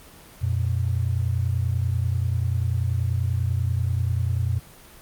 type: tone pair together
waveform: sine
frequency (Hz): 89.42 / 119.7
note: F2 / A#2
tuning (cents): +41 / +46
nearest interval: perfect fourth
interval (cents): 505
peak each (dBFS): -23 / -24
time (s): 0.41-4.6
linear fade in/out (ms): 20
effects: pink hiss -47 dBFS RMS until 5.01 s + Opus 24 kbps